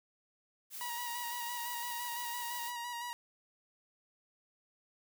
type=noise; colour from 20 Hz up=blue; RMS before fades=-44 dBFS; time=0.7-2.73 s; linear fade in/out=50 ms
type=tone with vibrato; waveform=sawtooth; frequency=956 Hz; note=A#5; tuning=43 cents sharp; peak=-35 dBFS; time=0.81-3.13 s; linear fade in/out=0 ms; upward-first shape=square; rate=5.9 Hz; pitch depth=24 cents each way
effects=none